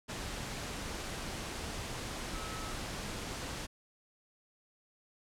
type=tone in noise; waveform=sine; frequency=1295 Hz; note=E6; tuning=31 cents flat; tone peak=-46 dBFS; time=2.33-2.74 s; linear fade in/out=20 ms; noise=pink; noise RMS=-40 dBFS; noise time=0.08-3.67 s; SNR=-9 dB; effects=low-pass 9000 Hz 12 dB/octave